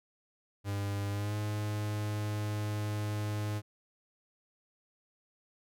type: tone with pitch glide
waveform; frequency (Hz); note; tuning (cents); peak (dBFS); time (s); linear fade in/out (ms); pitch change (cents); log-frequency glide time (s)
45% pulse; 100.8 to 105.2; G2 to G#2; +49 to +23; -32; 0.64-3.62; 50; +74; 1.11-1.35
effects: none